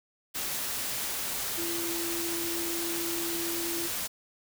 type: tone in noise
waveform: sine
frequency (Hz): 338.4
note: E4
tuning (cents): +45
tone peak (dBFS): -34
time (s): 1.57-3.88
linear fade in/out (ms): 20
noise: white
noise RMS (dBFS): -33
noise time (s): 0.34-4.08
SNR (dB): -4
effects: none